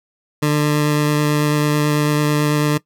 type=tone with vibrato; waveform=20% pulse; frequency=149 Hz; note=D3; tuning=25 cents sharp; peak=-9 dBFS; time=0.42-2.78 s; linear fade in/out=10 ms; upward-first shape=sine; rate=9.1 Hz; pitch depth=9 cents each way; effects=noise-tail reverb RT60 0.1 s tail -19 dB re dry